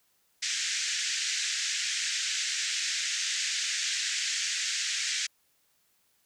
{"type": "band-pass noise", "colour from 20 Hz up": "white", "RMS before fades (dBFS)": -31, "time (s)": [0.42, 5.27], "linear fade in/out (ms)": 10, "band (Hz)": [1600, 7400], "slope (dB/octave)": 48, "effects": ["white hiss -70 dBFS RMS until 6.25 s"]}